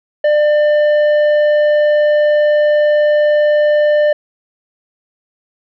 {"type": "tone with tanh clipping", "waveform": "triangle", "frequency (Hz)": 597, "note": "D5", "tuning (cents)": 28, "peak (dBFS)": -10, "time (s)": [0.24, 4.13], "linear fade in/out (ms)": 5, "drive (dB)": 12, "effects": []}